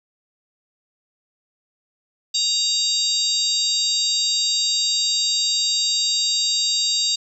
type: harmonic tone with a mistuned harmonic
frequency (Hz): 940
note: A#5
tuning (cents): +14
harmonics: 3 / 4 / 5 / 6 / 7 / 8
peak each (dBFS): -34 / -22 / -22 / -33 / -33 / -25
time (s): 2.34-7.16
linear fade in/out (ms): 10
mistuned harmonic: 7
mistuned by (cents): -16
effects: 9-bit